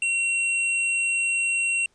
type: tone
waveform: square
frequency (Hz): 2735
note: F7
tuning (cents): -37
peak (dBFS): -22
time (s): 0.02-1.86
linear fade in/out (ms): 2
effects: pink hiss -65 dBFS RMS until 1.94 s + resampled to 22050 Hz